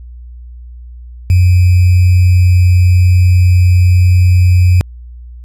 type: tone with sample-and-hold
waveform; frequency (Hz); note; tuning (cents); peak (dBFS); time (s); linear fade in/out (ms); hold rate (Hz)
sine; 90.1; F#2; -45; -4; 1.3-4.81; 0; 2450
effects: added 60 Hz sine -28 dBFS peak until 5.44 s + resampled to 32000 Hz

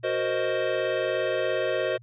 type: chord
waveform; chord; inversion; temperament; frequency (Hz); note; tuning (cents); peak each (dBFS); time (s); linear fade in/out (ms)
square; C half-diminished seventh; second; equal; 370 / 466.2 / 523.3 / 622.3; Gb4 / Bb4 / C5 / Eb5; 0 / 0 / 0 / 0; -32 / -33 / -29 / -29; 0.03-1.98; 20
effects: added 119 Hz sine -48 dBFS peak until 2.02 s + resampled to 8000 Hz

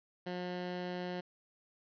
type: tone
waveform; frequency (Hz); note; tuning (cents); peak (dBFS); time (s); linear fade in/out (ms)
15% pulse; 179.4; F3; +47; -31; 0.26-1.21; 10
effects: resampled to 11025 Hz

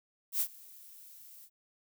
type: noise with ADSR envelope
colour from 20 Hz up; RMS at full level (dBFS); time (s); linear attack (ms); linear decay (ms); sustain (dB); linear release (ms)
violet; -29; 0.32-1.5; 83; 72; -24; 62
effects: none

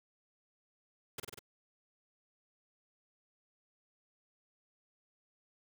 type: noise with echo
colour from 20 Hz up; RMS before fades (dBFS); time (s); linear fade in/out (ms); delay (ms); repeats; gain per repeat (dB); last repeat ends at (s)
pink; -41; 1.18-1.2; 5; 48; 4; -2; 1.392
effects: none

